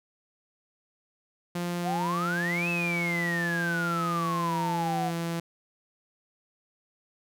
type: tone with pitch glide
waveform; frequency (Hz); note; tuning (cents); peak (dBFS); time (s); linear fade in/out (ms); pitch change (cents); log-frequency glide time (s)
sawtooth; 174.61 to 168.08; F3 to E3; 0 to +34; -25; 1.55-5.4; 5; -66; 1.76-4.72
type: exponential two-way sweep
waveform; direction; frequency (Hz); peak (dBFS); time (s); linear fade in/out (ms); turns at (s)
sine; up then down; 677 to 2637 to 711; -28; 1.83-5.12; 50; 2.69
effects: none